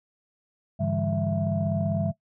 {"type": "tone cluster", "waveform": "sine", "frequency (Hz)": [100.9, 145, 165.5, 200.9, 663], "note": ["G#2", "D3", "E3", "G3", "E5"], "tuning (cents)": [-49, -22, 7, 43, 10], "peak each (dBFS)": -29, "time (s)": [0.79, 2.12], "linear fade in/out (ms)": 20, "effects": ["noise-tail reverb RT60 0.1 s tail -18 dB re dry", "tanh soft clip ceiling -14 dBFS"]}